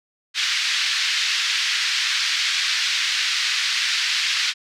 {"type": "band-pass noise", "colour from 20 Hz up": "white", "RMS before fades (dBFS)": -22, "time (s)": [0.34, 4.54], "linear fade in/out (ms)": 50, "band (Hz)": [1600, 4900], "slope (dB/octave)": 24, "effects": []}